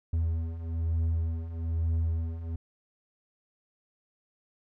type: beating tone pair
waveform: triangle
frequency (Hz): 81.2 / 82.3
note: E2 / E2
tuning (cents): -26 / -2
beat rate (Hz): 1.1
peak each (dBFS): -31 / -26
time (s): 0.13-2.56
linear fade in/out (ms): 5
effects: none